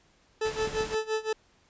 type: tone with tremolo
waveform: 40% pulse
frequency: 436.9 Hz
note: A4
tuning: 12 cents flat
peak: -24 dBFS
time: 0.41-1.33 s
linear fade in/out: 5 ms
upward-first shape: sine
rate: 5.8 Hz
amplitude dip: 90%
type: noise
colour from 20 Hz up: pink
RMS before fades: -39 dBFS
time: 0.45-0.95 s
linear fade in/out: 5 ms
type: clicks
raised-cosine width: 3 ms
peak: -27 dBFS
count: 2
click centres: 0.675 / 0.809 s
effects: pink hiss -64 dBFS RMS until 1.69 s + resampled to 16000 Hz